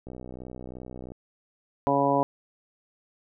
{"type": "click train", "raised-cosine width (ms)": 2, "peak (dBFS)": -27, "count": 67, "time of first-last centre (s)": [0.07, 1.119], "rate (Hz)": 62.9}
{"type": "harmonic tone", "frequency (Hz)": 140, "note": "C#3", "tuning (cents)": 18, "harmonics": [1, 2, 3, 4, 5, 6, 7], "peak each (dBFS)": [-33, -27, -30, -26, -28, -31, -26], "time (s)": [1.87, 2.23], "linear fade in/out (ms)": 0}
{"effects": []}